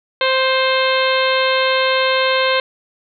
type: harmonic tone with a mistuned harmonic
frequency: 523.3 Hz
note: C5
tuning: in tune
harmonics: 1 / 2 / 3 / 4 / 5 / 6 / 7 / 8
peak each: -17 / -20 / -22 / -23 / -24 / -25 / -25 / -26 dBFS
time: 0.21-2.6 s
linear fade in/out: 2 ms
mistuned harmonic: 4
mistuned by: +18 cents
effects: none